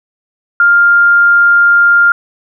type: tone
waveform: sine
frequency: 1401 Hz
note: F6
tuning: 5 cents sharp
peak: -4 dBFS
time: 0.6-2.12 s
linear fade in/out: 2 ms
effects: none